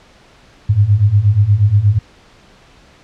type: beating tone pair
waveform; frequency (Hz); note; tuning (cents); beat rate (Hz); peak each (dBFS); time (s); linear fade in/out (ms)
sine; 98 / 106.4; G2 / G#2; 0 / +42; 8.4; -13 / -10; 0.69-1.99; 10
effects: pink hiss -46 dBFS RMS until 3.03 s + low-pass 5000 Hz 12 dB/octave